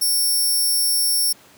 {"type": "tone", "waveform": "10% pulse", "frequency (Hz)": 5460, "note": "F8", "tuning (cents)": -40, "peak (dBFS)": -11, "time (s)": [0.01, 1.33], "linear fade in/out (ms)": 10, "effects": ["pink hiss -49 dBFS RMS until 1.57 s", "high-pass 150 Hz 12 dB/octave"]}